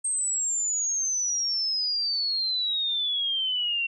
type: exponential sweep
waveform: sine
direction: down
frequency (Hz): 8460 to 2722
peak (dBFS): -24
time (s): 0.04-3.87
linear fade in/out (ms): 10
effects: none